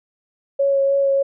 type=tone with vibrato; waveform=sine; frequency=552 Hz; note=C#5; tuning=7 cents flat; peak=-14 dBFS; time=0.59-1.23 s; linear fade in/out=10 ms; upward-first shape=sine; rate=3.3 Hz; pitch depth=13 cents each way; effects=none